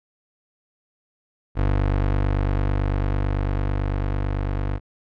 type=tone with level ramp; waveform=25% pulse; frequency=49 Hz; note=G1; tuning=in tune; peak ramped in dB=-14 to -19 dBFS; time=1.55-4.8 s; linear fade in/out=50 ms; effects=low-pass 2000 Hz 12 dB/octave